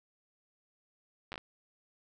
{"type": "slowing click train", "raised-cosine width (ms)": 0.3, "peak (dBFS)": -25, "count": 5, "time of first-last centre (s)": [1.32, 1.379], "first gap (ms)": 9, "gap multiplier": 1.34, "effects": []}